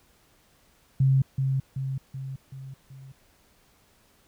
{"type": "tone with echo", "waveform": "sine", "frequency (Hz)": 134, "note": "C3", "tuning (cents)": 42, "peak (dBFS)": -17, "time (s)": [1, 1.22], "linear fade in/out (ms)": 5, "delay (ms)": 380, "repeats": 5, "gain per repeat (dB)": -5, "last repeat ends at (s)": 3.12, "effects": ["pink hiss -62 dBFS RMS until 4.27 s"]}